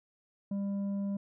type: tone with tanh clipping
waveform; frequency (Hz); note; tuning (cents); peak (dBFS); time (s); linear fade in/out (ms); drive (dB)
sine; 199.1; G3; +27; -32; 0.51-1.17; 5; 6
effects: none